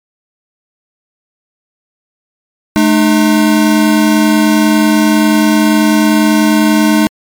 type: tone pair together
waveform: square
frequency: 214.5 / 304.7 Hz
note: A3 / D#4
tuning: -44 / -36 cents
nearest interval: tritone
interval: 608 cents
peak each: -10 dBFS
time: 2.76-7.07 s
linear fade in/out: 0 ms
effects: MP3 96 kbps